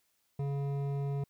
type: tone with hard clipping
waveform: sine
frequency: 140.3 Hz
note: C#3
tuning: 21 cents sharp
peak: -33 dBFS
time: 0.39-1.24 s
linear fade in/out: 5 ms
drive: 11 dB
effects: white hiss -75 dBFS RMS until 1.29 s